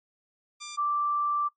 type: tone pair in turn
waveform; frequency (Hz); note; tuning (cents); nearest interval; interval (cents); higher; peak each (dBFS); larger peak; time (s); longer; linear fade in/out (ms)
5% pulse / sine; 1188 / 1173; D6 / D6; +20 / -2; unison; 22; first; -24; neither; 0.6-0.77 / 0.77-1.49; second; 20
effects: noise-tail reverb RT60 0.1 s tail -19 dB re dry + MP3 32 kbps